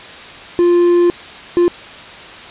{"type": "tone bursts at uneven times", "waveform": "triangle", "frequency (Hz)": 349.2, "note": "F4", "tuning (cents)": 0, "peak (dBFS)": -6, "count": 2, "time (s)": [[0.59, 1.1], [1.57, 1.68]], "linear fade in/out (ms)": 0, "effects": ["white hiss -33 dBFS RMS until 2.5 s", "resampled to 8000 Hz"]}